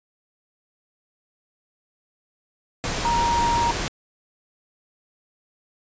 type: tone in noise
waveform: sine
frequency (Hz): 940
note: A#5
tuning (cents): +14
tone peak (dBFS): -19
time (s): 3.05-3.71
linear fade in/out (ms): 0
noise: pink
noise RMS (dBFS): -26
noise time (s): 2.84-3.88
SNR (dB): +4
effects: resampled to 16000 Hz